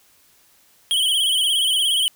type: tone with vibrato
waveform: square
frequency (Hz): 3130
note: G7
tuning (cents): -3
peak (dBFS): -17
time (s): 0.91-2.08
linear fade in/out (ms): 0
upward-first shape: sine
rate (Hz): 17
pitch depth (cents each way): 87
effects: white hiss -56 dBFS RMS until 2.15 s